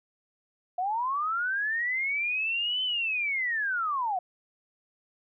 sine linear two-way sweep, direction up then down, 698.5 to 3065 to 698.5 Hz, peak -26 dBFS, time 0.78-4.19 s, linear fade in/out 5 ms, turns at 2.83 s, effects none

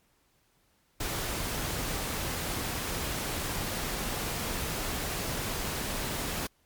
pink noise, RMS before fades -33 dBFS, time 1-6.47 s, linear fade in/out 5 ms, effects pink hiss -69 dBFS RMS until 6.65 s + MP3 96 kbps

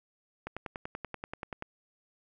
click train, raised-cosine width 0.5 ms, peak -22 dBFS, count 13, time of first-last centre 0.47-1.624 s, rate 10.4 Hz, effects none

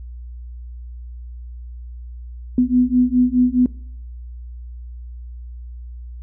sine beating tone pair, 246.9 / 251.7 Hz, B3 / B3, 0 / +33 cents, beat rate 4.8 Hz, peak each -16 dBFS, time 2.58-3.66 s, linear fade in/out 2 ms, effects noise-tail reverb RT60 0.6 s tail -21 dB re dry + added 60 Hz sine -31 dBFS peak until 6.22 s

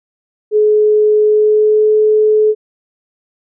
sine tone with pitch glide, 424.7 to 428.9 Hz, G#4 to A4, +39 to -44 cents, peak -7 dBFS, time 0.51-2.55 s, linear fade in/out 50 ms, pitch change +17 cents, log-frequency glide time 1.25-1.93 s, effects none

